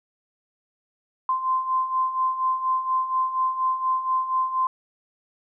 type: beating tone pair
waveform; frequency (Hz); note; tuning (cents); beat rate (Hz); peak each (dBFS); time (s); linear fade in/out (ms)
sine; 1036 / 1040.2; C6 / C6; -17 / -10; 4.2; -28 / -22; 1.29-4.67; 2
effects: none